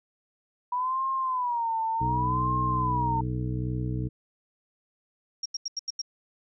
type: tone with vibrato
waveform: sine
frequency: 976 Hz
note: B5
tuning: 21 cents flat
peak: -25 dBFS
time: 0.72-3.21 s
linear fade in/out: 5 ms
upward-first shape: sine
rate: 0.67 Hz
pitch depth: 150 cents each way
type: harmonic tone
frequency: 62.3 Hz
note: B1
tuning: 16 cents sharp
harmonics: 1 / 2 / 3 / 4 / 5 / 7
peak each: -34 / -29 / -37 / -42 / -36 / -42 dBFS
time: 2-4.09 s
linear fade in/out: 20 ms
type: tone bursts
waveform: sine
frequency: 5588 Hz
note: F8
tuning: in tune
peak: -28 dBFS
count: 6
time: 5.43-6.017 s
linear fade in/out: 5 ms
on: 27 ms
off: 85 ms
effects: none